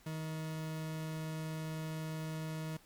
40% pulse tone, 157.9 Hz, D#3, 26 cents sharp, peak -37 dBFS, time 0.06-2.77 s, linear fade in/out 5 ms, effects pink hiss -63 dBFS RMS until 2.85 s + MP3 96 kbps

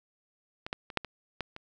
clicks, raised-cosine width 0.3 ms, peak -21 / -16 / -26 / -10 / -23 / -17 / -26 dBFS, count 7, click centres 0.665 / 0.729 / 0.902 / 0.973 / 1.047 / 1.407 / 1.564 s, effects none

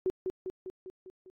sine tone with echo, 373.4 Hz, F#4, 16 cents sharp, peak -25 dBFS, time 0.06-0.1 s, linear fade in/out 0 ms, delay 200 ms, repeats 6, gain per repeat -4 dB, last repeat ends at 1.3 s, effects AAC 64 kbps

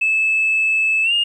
sine tone with pitch glide, 2613 to 2833 Hz, E7 to F7, -16 to +24 cents, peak -13 dBFS, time 0.01-1.24 s, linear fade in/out 10 ms, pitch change +140 cents, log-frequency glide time 1.03-1.13 s, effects tanh soft clip ceiling -10 dBFS + 9-bit

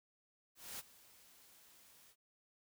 white noise with ADSR envelope, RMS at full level -45 dBFS, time 0.55-2.16 s, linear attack 240 ms, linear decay 27 ms, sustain -19 dB, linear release 66 ms, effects none

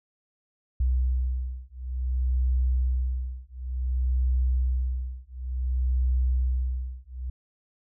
sine beating tone pair, 62.9 / 63.46 Hz, B1 / B1, +32 / +48 cents, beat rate 0.56 Hz, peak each -26 dBFS, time 0.8-7.3 s, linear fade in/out 5 ms, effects none

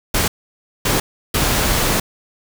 pink noise bursts at uneven times, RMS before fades -17 dBFS, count 3, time 0.14-0.28 / 0.85-1 / 1.34-2 s, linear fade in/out 5 ms, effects none

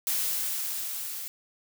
blue noise with level ramp, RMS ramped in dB -27 to -37 dBFS, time 0.07-1.28 s, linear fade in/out 0 ms, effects none

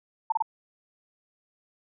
sine tone bursts, 894 Hz, A5, 27 cents sharp, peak -21 dBFS, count 3, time 0.3-0.424 s, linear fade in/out 5 ms, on 22 ms, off 29 ms, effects none

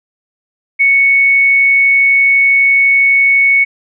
sine tone, 2217 Hz, C#7, in tune, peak -6 dBFS, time 0.79-3.65 s, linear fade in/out 20 ms, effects none

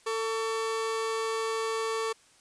40% pulse tone pair together, 446.8 / 1130 Hz, A4 / C#6, +27 / +33 cents, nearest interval octave + major third, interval 1606 cents, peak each -29 / -33 dBFS, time 0.06-2.13 s, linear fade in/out 10 ms, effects white hiss -60 dBFS RMS until 2.4 s + resampled to 22050 Hz

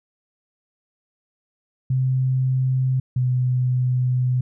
sine tone pair in turn, 130 / 126.3 Hz, C3 / B2, -11 / +39 cents, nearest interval unison, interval 50 cents, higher first, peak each -17 dBFS, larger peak neither, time 1.9-3 / 3.16-4.41 s, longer second, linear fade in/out 5 ms, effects none

